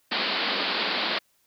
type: band-pass noise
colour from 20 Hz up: white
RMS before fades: -27 dBFS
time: 0.11-1.19 s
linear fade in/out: 10 ms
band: 180 to 4700 Hz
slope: 96 dB/octave
effects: white hiss -67 dBFS RMS until 1.46 s